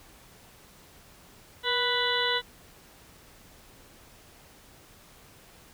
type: harmonic tone with a mistuned harmonic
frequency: 493.9 Hz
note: B4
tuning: in tune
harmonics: 1 / 2 / 3 / 4 / 6 / 7 / 8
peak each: -32 / -32 / -32 / -32 / -32 / -32 / -32 dBFS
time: 1.63-2.42 s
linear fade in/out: 50 ms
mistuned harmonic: 1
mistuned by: -43 cents
effects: pink hiss -54 dBFS RMS until 5.73 s